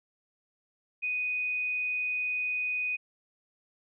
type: tone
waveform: sine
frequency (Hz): 2489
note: D#7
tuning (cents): 0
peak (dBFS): -28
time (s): 1.02-2.97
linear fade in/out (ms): 20
effects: none